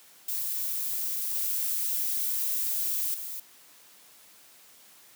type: noise with level steps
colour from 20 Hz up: violet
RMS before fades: -31 / -29 / -37 dBFS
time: 0.28-3.4 s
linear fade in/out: 5 ms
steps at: 1.35 / 3.14 s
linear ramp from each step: 2 ms
effects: white hiss -55 dBFS RMS until 5.15 s + high-pass 150 Hz 12 dB/octave